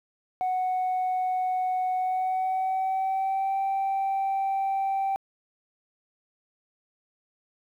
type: tone with pitch glide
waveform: sine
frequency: 740 to 779 Hz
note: F#5 to G5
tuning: 0 to -11 cents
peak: -22 dBFS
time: 0.41-5.16 s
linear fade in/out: 0 ms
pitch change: +89 cents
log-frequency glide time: 1.96-3.58 s
effects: tanh soft clip ceiling -22 dBFS + 10-bit